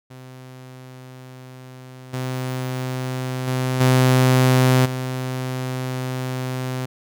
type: tone with level steps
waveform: sawtooth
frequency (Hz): 128.6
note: C3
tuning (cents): -30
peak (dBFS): -34 / -20 / -16 / -9 / -20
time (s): 0.1-6.86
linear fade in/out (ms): 10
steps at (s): 2.13 / 3.47 / 3.8 / 4.85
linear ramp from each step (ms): 10
effects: none